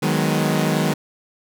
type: chord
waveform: sawtooth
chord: G# minor seventh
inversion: second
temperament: equal with one note detuned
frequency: 155.56 / 185 / 207.7 / 249.2 Hz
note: D#3 / F#3 / G#3 / B3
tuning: 0 / 0 / 0 / +16 cents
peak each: -17 / -20 / -19 / -22 dBFS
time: 0.02-0.94 s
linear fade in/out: 10 ms
effects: none